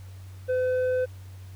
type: tone with low-pass filter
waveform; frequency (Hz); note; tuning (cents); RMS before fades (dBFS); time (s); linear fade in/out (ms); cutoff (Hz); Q
square; 508; B4; +49; -25; 0.48-1.06; 20; 1000; 2.1
effects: added 94 Hz sine -40 dBFS peak until 1.55 s + pink hiss -56 dBFS RMS until 1.55 s